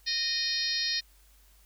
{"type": "harmonic tone with a mistuned harmonic", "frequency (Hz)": 617, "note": "D#5", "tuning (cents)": -15, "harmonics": [3, 4, 5, 6, 7, 8, 9], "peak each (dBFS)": [-36, -40, -43, -36, -31, -34, -35], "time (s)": [0.06, 1.01], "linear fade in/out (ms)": 20, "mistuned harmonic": 7, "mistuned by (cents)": -27, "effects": ["added 50 Hz sine -58 dBFS peak until 1.65 s", "white hiss -63 dBFS RMS until 1.65 s"]}